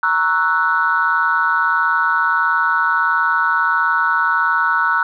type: chord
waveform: sine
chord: F# dominant seventh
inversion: first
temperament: equal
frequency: 932.3 / 1108.7 / 1318.5 / 1480 Hz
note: A#5 / C#6 / E6 / F#6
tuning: 0 / 0 / 0 / 0 cents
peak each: -21 / -22 / -18 / -16 dBFS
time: 0.03-5.03 s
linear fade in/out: 2 ms
effects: tanh soft clip ceiling -4 dBFS